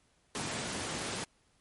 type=high-pass noise; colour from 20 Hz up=pink; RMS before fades=-37 dBFS; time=0.35-1.24 s; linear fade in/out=0 ms; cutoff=120 Hz; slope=12 dB/octave; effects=pink hiss -70 dBFS RMS until 1.6 s + MP3 48 kbps